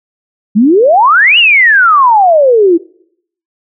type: exponential two-way sweep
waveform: sine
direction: up then down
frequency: 196 to 2947 to 322.3 Hz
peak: -3 dBFS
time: 0.55-2.78 s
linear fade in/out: 20 ms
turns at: 1.38 s
effects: noise-tail reverb RT60 0.7 s tail -23 dB re dry